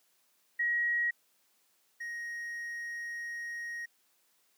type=tone pair in turn; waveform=sine / triangle; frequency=1900 / 1878.2 Hz; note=A#6 / A#6; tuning=+33 / +13 cents; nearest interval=unison; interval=20 cents; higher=first; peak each=-27 / -35 dBFS; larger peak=first; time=0.59-1.11 / 2-3.86 s; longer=second; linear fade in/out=10 ms; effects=white hiss -71 dBFS RMS until 4.57 s + high-pass 200 Hz 12 dB/octave